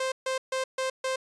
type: tone bursts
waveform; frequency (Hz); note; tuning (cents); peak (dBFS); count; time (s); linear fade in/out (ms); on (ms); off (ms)
sawtooth; 523.3; C5; 0; -23; 5; 0-1.16; 5; 120; 140
effects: resampled to 22050 Hz